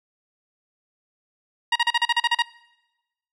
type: tone bursts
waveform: 15% pulse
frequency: 945 Hz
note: A#5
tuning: 23 cents sharp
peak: -10 dBFS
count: 10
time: 1.72-2.423 s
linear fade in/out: 5 ms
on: 37 ms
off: 37 ms
effects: noise-tail reverb RT60 1.0 s tail -23 dB re dry + low-pass 5000 Hz 12 dB/octave